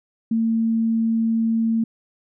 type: tone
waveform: sine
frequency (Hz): 226.1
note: A3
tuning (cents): +47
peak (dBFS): -17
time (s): 0.31-1.84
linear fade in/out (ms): 5
effects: none